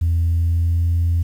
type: tone with pitch glide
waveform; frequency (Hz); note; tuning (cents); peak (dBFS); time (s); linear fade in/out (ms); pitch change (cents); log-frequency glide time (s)
sine; 83.7 to 84.92; E2 to F2; +27 to -48; -13; 0.01-1.23; 10; +25; 0.29-0.9
effects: tanh soft clip ceiling -12 dBFS + 8-bit